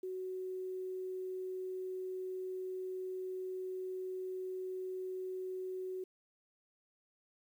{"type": "tone", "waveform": "sine", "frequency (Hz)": 372.2, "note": "F#4", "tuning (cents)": 10, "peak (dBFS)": -38, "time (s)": [0.03, 6.04], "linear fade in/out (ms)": 5, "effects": ["11-bit"]}